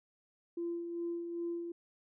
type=tone with tremolo; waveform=sine; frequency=341.6 Hz; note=F4; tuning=38 cents flat; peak=-33 dBFS; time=0.57-1.72 s; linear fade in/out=5 ms; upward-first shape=sine; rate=2.5 Hz; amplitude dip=45%; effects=tanh soft clip ceiling -29 dBFS